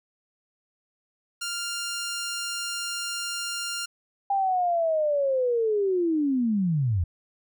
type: tone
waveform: 10% pulse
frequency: 1396.9 Hz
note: F6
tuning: in tune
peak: -21 dBFS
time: 1.41-3.86 s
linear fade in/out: 10 ms
type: linear sweep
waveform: sine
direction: down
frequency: 802 to 78.7 Hz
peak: -21 dBFS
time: 4.3-7.04 s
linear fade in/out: 5 ms
effects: none